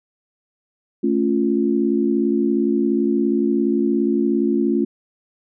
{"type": "chord", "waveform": "sine", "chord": "A augmented", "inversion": "none", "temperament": "equal", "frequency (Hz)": [220, 277.2, 349.2], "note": ["A3", "C#4", "E#4"], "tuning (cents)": [0, 0, 0], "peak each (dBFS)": -20, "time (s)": [1.03, 4.85], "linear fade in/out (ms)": 10, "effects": []}